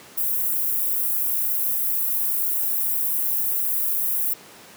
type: high-pass noise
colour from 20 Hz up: white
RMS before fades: -23 dBFS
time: 0.17-4.34 s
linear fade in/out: 10 ms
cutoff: 12000 Hz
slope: 24 dB/octave
effects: pink hiss -45 dBFS RMS until 4.76 s + high-pass 200 Hz 12 dB/octave